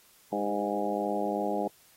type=harmonic tone with a mistuned harmonic; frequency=102.9 Hz; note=G#2; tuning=16 cents flat; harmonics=2 / 3 / 4 / 5 / 6 / 7 / 8; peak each=-35 / -35 / -35 / -35 / -35 / -35 / -35 dBFS; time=0.32-1.68 s; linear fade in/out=5 ms; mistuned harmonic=4; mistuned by=-33 cents; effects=white hiss -60 dBFS RMS until 1.96 s + AAC 48 kbps